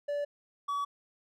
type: tone pair in turn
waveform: triangle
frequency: 579 / 1137.4 Hz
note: D5 / C#6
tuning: -25 / +44 cents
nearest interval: octave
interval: 1169 cents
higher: second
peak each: -28 dBFS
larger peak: neither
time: 0.08-0.25 / 0.68-0.85 s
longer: neither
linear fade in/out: 10 ms
effects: none